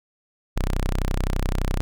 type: tone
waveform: sawtooth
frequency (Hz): 31.73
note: B0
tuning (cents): +48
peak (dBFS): -17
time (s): 0.56-1.81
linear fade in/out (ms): 0
effects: none